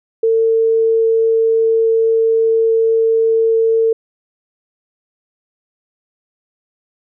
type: tone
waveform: sine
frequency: 450.6 Hz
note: A4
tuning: 41 cents sharp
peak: -10 dBFS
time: 0.23-3.93 s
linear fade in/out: 5 ms
effects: none